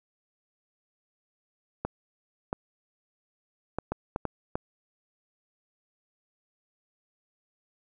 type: clicks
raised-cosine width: 1 ms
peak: -15 dBFS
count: 7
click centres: 1.85 / 2.529 / 3.786 / 3.92 / 4.161 / 4.253 / 4.555 s
effects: none